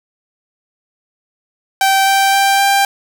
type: tone with pitch steps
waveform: sawtooth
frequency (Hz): 777 / 782 / 786.9 / 792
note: G5 / G5 / G5 / G5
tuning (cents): -16 / -4 / +6 / +18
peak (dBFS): -6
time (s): 1.81-2.85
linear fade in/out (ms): 2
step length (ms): 260
effects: none